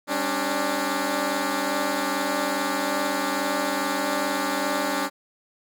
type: tone cluster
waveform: 10% pulse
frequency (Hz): 196.7 / 273.5 / 295.9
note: G3 / C#4 / D4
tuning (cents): +6 / -23 / +13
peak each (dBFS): -24 / -19 / -18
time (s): 0.07-5.1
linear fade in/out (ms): 50
effects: none